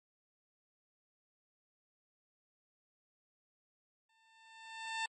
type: tone with exponential growth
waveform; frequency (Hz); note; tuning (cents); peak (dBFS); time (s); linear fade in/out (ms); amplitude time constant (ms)
15% pulse; 895; A5; +29; -27; 4.09-5.06; 5; 210
effects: MP3 32 kbps